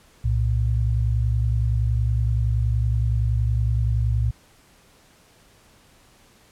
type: tone pair together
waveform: sine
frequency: 63.4 / 114.08 Hz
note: B1 / A#2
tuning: +46 / -37 cents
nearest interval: minor seventh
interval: 1017 cents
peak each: -21 dBFS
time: 0.24-4.31 s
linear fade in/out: 10 ms
effects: pink hiss -55 dBFS RMS until 6.51 s + low-pass 12000 Hz 12 dB/octave